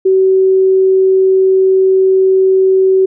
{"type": "tone", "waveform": "sine", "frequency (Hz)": 379.7, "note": "F#4", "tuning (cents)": 45, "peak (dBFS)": -6, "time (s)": [0.05, 3.06], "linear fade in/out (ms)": 10, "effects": []}